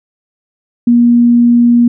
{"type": "tone", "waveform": "sine", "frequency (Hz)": 238.5, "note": "A#3", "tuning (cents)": 40, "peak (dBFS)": -4, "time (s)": [0.87, 1.88], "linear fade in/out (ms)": 5, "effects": []}